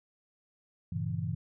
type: chord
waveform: sine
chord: G diminished seventh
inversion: none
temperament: equal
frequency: 98 / 116.54 / 138.59 / 164.81 Hz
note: G2 / Bb2 / Db3 / Fb3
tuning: 0 / 0 / 0 / 0 cents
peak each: -36 / -37 / -38 / -35 dBFS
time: 0.92-1.35 s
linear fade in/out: 5 ms
effects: none